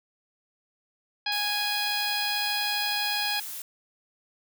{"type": "harmonic tone", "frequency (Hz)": 828, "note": "G#5", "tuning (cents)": -5, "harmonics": [1, 2, 3, 4, 5, 6], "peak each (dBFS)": [-33, -33, -33, -33, -33, -33], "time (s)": [1.26, 3.4], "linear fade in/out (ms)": 5}
{"type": "noise", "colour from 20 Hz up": "blue", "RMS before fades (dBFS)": -37, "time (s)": [1.32, 3.62], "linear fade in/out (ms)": 2}
{"effects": []}